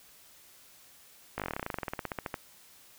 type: slowing click train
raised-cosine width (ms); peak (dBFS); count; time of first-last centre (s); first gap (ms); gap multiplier
0.5; -18; 24; 1.38-2.342; 18; 1.07
effects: white hiss -57 dBFS RMS until 2.98 s